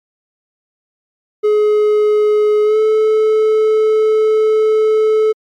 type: tone with pitch glide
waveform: triangle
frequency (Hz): 422.3 to 434.2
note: G#4 to A4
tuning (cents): +29 to -23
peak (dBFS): -7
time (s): 1.43-5.33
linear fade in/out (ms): 20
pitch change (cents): +48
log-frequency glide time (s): 2.64-2.78
effects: MP3 96 kbps